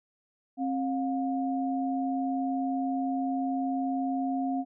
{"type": "tone pair together", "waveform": "sine", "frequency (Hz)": [266.9, 712.5], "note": ["C4", "F5"], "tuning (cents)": [35, 34], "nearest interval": "octave + perfect fourth", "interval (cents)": 1699, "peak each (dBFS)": [-28, -32], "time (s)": [0.57, 4.65], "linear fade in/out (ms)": 50, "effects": []}